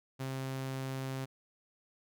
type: tone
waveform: sawtooth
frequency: 132.9 Hz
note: C3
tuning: 27 cents sharp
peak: -32 dBFS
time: 0.19-1.26 s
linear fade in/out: 20 ms
effects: none

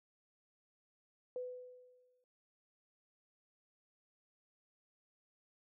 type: tone with exponential decay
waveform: sine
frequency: 500 Hz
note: B4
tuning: 21 cents sharp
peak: -37 dBFS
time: 1.36-2.24 s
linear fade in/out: 1 ms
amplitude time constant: 190 ms
effects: none

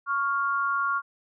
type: tone pair together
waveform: sine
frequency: 1111.2 / 1400 Hz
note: C#6 / F6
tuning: +4 / +4 cents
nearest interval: major third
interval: 400 cents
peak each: -26 dBFS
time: 0.06-1.02 s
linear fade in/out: 50 ms
effects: none

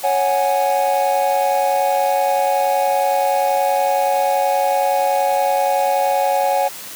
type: chord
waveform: triangle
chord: C# suspended fourth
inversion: none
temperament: equal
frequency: 554.4 / 740 / 830.6 Hz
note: C#5 / F#5 / G#5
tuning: 0 / 0 / 0 cents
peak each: -17 dBFS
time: 0.03-6.69 s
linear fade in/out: 20 ms
effects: white hiss -33 dBFS RMS until 6.95 s + high-pass 150 Hz 12 dB/octave

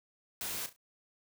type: noise with echo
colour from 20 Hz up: white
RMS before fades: -38 dBFS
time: 0.41-0.66 s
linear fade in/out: 0 ms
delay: 34 ms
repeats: 3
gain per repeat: -11 dB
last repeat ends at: 0.762 s
effects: none

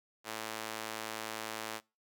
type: tone with high-pass filter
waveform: sawtooth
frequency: 110 Hz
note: A2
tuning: in tune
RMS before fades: -41 dBFS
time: 0.24-1.81 s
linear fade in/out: 50 ms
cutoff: 580 Hz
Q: 0.52
effects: noise-tail reverb RT60 0.3 s tail -25 dB re dry

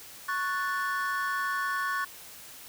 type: chord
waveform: triangle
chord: F# minor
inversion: second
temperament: equal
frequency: 1108.7 / 1480 / 1760 Hz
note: C#6 / F#6 / A6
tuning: 0 / 0 / 0 cents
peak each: -29 / -31 / -32 dBFS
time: 0.28-2.05 s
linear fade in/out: 10 ms
effects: white hiss -47 dBFS RMS until 2.68 s

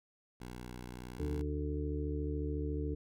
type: tone with pitch glide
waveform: 10% pulse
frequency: 61.2 to 61.63 Hz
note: B1 to B1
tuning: -15 to -3 cents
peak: -36 dBFS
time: 0.4-1.42 s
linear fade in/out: 10 ms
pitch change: +12 cents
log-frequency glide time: 0.63-1.2 s
type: harmonic tone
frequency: 74 Hz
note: D2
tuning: 14 cents sharp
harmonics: 1 / 2 / 4 / 5 / 6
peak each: -36 / -42 / -40 / -46 / -42 dBFS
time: 1.19-2.95 s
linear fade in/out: 10 ms
effects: none

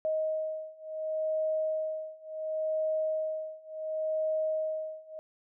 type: beating tone pair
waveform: sine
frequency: 627 / 627.7 Hz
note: D#5 / D#5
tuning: +13 / +15 cents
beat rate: 0.7 Hz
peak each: -33 / -32 dBFS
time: 0.05-5.19 s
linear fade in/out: 0 ms
effects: none

